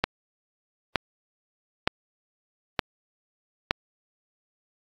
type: click train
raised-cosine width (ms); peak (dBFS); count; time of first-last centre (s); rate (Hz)
0.3; -4; 5; 0.04-3.71; 1.09
effects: AAC 64 kbps